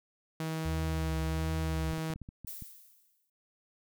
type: tone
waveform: sawtooth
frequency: 159.9 Hz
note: D#3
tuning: 48 cents sharp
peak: -29 dBFS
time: 0.4-2.14 s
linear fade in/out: 2 ms
type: tone with vibrato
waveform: sine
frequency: 74.6 Hz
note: D2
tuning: 28 cents sharp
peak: -32 dBFS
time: 0.65-1.92 s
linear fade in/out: 5 ms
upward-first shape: triangle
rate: 1.4 Hz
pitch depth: 130 cents each way
type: clicks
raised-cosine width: 5 ms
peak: -32 dBFS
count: 8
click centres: 1.934 / 1.981 / 2.103 / 2.16 / 2.217 / 2.289 / 2.447 / 2.623 s
type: noise with exponential decay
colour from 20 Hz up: violet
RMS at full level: -40 dBFS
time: 2.47-3.3 s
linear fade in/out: 5 ms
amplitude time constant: 180 ms
effects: none